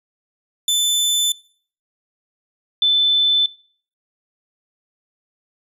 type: tone pair in turn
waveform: sawtooth / sine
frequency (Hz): 3520 / 3520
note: A7 / A7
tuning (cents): 0 / 0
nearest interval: unison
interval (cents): 0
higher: neither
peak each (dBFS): -12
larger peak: neither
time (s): 0.68-1.32 / 2.82-3.46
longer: neither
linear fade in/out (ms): 2
effects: noise-tail reverb RT60 0.5 s tail -23 dB re dry + resampled to 32000 Hz